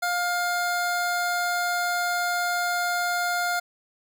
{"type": "tone pair together", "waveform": "square", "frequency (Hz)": [705.9, 1413], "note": ["F5", "F6"], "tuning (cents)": [18, 20], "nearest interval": "octave", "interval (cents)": 1202, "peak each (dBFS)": -27, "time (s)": [0.02, 3.6], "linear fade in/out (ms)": 10, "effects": []}